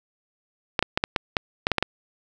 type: clicks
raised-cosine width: 0.3 ms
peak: -4 dBFS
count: 10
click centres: 0.792 / 0.826 / 0.975 / 1.039 / 1.162 / 1.368 / 1.669 / 1.717 / 1.783 / 1.826 s
effects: none